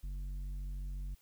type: tone with tanh clipping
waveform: sine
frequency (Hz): 47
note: F#1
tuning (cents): +28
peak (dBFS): -39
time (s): 0.03-1.15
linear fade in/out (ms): 10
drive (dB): 8
effects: white hiss -69 dBFS RMS until 1.21 s